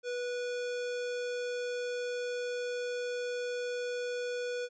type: tone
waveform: square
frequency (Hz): 489.7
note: B4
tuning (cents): -15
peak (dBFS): -34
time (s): 0.03-4.69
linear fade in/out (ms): 50
effects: resampled to 16000 Hz